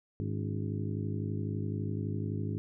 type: harmonic tone with a mistuned harmonic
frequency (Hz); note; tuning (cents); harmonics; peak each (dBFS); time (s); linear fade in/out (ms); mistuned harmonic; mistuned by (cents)
51.91; G#1; 0; 2 / 3 / 4 / 5 / 6 / 7 / 8; -34 / -38 / -40 / -42 / -44 / -45 / -46; 0.2-2.58; 0; 5; +110
effects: none